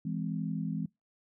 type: chord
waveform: sine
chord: E augmented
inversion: none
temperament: just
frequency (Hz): 164.81 / 206 / 257.5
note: E3 / G#3 / B#3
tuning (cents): 0 / -14 / -28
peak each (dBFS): -34 / -36 / -38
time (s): 0.05-0.86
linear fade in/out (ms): 5
effects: noise-tail reverb RT60 0.2 s tail -24 dB re dry